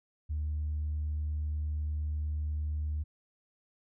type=tone; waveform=sine; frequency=75.7 Hz; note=D#2; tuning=47 cents flat; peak=-29 dBFS; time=0.29-3.04 s; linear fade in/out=20 ms; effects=tanh soft clip ceiling -27 dBFS